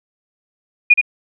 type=tone with echo; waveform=sine; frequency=2448 Hz; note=D#7; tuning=29 cents flat; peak=-4 dBFS; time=0.9-0.94 s; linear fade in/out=10 ms; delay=74 ms; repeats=1; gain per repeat=-6 dB; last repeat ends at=1.014 s; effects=none